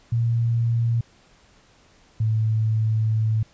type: tone pair in turn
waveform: sine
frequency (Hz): 116.54 / 110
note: A#2 / A2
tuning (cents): 0 / 0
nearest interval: minor second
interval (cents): 100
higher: first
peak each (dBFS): -18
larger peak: neither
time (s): 0.12-1.01 / 2.2-3.43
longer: second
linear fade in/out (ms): 5
effects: pink hiss -56 dBFS RMS until 3.53 s + resampled to 16000 Hz